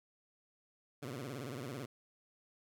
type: tone with vibrato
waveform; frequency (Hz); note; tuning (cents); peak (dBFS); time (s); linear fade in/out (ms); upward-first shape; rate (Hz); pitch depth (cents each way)
15% pulse; 130.81; C3; 0; -35; 1.02-1.86; 10; sine; 18; 210
effects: none